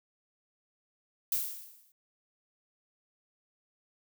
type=noise with exponential decay; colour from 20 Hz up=violet; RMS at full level=-28 dBFS; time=1.32-1.92 s; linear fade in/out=2 ms; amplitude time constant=130 ms; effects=none